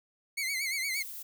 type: tone with vibrato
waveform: sawtooth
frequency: 2156 Hz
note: C#7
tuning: 49 cents flat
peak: -27 dBFS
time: 0.37-1.03 s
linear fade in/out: 10 ms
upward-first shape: sine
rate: 8.6 Hz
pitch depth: 94 cents each way
type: noise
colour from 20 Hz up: violet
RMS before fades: -42 dBFS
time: 0.93-1.23 s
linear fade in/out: 10 ms
effects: none